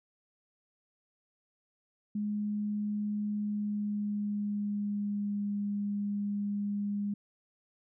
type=tone with pitch glide; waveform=sine; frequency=208.4 to 203.8 Hz; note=G#3 to G#3; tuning=+6 to -32 cents; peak=-30 dBFS; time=2.15-7.14 s; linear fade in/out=5 ms; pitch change=-38 cents; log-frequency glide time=3.36-5.52 s; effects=none